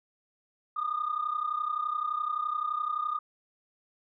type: tone pair together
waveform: sine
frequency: 1202 / 1233.7 Hz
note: D6 / D#6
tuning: +40 / -15 cents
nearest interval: unison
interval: 45 cents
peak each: -31 / -30 dBFS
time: 0.76-3.19 s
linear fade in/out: 10 ms
effects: tanh soft clip ceiling -22 dBFS